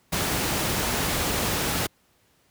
pink noise, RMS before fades -25 dBFS, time 0.12-1.87 s, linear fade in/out 10 ms, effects pink hiss -64 dBFS RMS until 2.5 s + high-pass 60 Hz 12 dB/octave

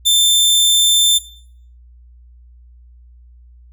sawtooth tone, 3559 Hz, A7, 19 cents sharp, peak -7 dBFS, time 0.05-1.19 s, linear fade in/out 20 ms, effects noise-tail reverb RT60 0.6 s tail -18 dB re dry + added 60 Hz sine -41 dBFS peak until 3.72 s

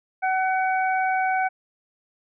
harmonic tone, 753 Hz, F#5, 30 cents sharp, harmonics 1 / 2 / 3, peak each -21 / -27 / -31 dBFS, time 0.22-1.49 s, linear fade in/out 20 ms, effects none

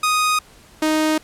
sawtooth tone pair in turn, 1244.5 / 311.1 Hz, D#6 / D#4, 0 / 0 cents, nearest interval 2 octaves, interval 2400 cents, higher first, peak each -12 dBFS, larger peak neither, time 0.03-0.39 / 0.82-1.18 s, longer neither, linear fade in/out 5 ms, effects pink hiss -48 dBFS RMS until 1.23 s + low-pass 12000 Hz 12 dB/octave

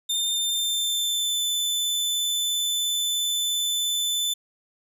sawtooth tone with pitch glide, 3608 to 3517 Hz, A7 to A7, +43 to -1 cents, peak -20 dBFS, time 0.09-4.34 s, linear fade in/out 10 ms, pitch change -44 cents, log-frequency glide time 0.34-1.44 s, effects none

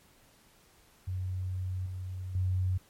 sine tone with level steps, 92.5 Hz, F#2, in tune, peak -31 / -35 / -26 dBFS, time 1.07-2.78 s, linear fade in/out 10 ms, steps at 1.86 / 2.35 s, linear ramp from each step 2 ms, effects pink hiss -62 dBFS RMS until 2.89 s + MP3 64 kbps

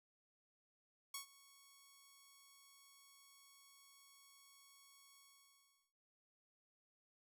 5% pulse tone with ADSR envelope, 1108.7 Hz, C#6, in tune, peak -31 dBFS, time 1.14-5.93 s, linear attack 4 ms, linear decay 110 ms, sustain -21 dB, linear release 750 ms, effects none

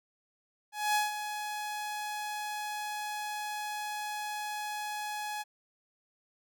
sawtooth tone with ADSR envelope, 841 Hz, G#5, 22 cents sharp, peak -21 dBFS, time 0.72-5.44 s, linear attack 230 ms, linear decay 160 ms, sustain -10 dB, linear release 28 ms, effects none

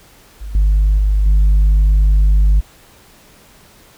sine tone with level steps, 50.5 Hz, G#1, 48 cents flat, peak -24 / -7 / -9 / -5 dBFS, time 0.4-2.61 s, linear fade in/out 20 ms, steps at 0.55 / 0.98 / 1.26 s, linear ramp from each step 2 ms, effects tanh soft clip ceiling -7 dBFS + pink hiss -46 dBFS RMS until 3.97 s

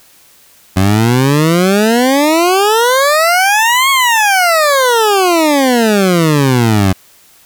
20% pulse exponential two-way sweep, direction up then down, 91.8 to 1108.7 to 91.8 Hz, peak -3 dBFS, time 0.76-6.93 s, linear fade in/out 10 ms, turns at 3.9 s, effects white hiss -45 dBFS RMS until 7.45 s

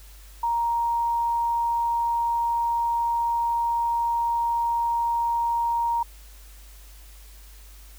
sine tone, 936 Hz, A#5, 7 cents sharp, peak -21 dBFS, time 0.43-6.03 s, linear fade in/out 5 ms, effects added 50 Hz sine -44 dBFS peak until 7.98 s + white hiss -52 dBFS RMS until 7.98 s

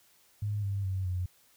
sine tone with pitch steps, 103.83 / 99.2 / 94.77 / 90.55 Hz, G#2 / G2 / F#2 / F#2, 0 / +21 / +42 / -37 cents, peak -29 dBFS, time 0.42-1.26 s, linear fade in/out 5 ms, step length 210 ms, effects white hiss -64 dBFS RMS until 1.56 s

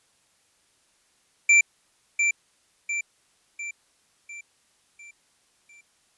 square tone with echo, 2349 Hz, D7, in tune, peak -14 dBFS, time 1.49-1.61 s, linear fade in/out 5 ms, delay 700 ms, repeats 6, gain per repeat -6 dB, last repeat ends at 5.81 s, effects white hiss -65 dBFS RMS until 6.17 s + resampled to 24000 Hz

